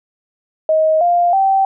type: tone with pitch steps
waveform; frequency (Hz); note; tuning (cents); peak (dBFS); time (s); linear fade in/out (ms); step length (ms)
sine; 630 / 699 / 775.6; D#5 / F5 / G5; +21 / +1 / -19; -10; 0.69-1.65; 2; 320
effects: none